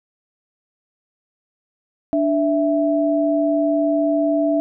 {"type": "tone pair together", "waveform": "sine", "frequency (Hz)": [294, 659.3], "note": ["D4", "E5"], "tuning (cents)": [2, 0], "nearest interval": "octave + major second", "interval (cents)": 1398, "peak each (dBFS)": -18, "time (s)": [2.13, 4.6], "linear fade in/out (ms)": 0, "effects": []}